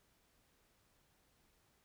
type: silence
effects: pink hiss -74 dBFS RMS until 1.84 s